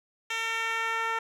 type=tone with band-pass filter sweep; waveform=10% pulse; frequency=453.1 Hz; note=A#4; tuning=49 cents flat; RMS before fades=-30 dBFS; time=0.3-1.19 s; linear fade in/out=5 ms; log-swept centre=3100 to 1200 Hz; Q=1; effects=none